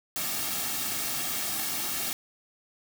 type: noise with comb filter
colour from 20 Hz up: white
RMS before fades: -31 dBFS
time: 0.16-2.13 s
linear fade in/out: 0 ms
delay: 2 ms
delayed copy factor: -0.6
effects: none